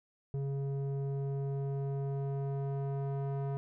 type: tone with low-pass filter sweep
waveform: square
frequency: 138.3 Hz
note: C#3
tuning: 4 cents flat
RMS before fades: -35 dBFS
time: 0.34-3.57 s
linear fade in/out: 0 ms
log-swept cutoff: 390 to 820 Hz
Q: 1.1
effects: none